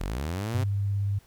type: linear sweep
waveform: sawtooth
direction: up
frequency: 38.1 to 134.6 Hz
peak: -25 dBFS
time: 0-0.64 s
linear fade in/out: 10 ms
type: tone with vibrato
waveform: sine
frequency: 100 Hz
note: G2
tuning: 35 cents sharp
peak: -24 dBFS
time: 0.54-1.19 s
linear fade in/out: 10 ms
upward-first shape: square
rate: 17 Hz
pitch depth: 10 cents each way
effects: pink hiss -60 dBFS RMS until 1.26 s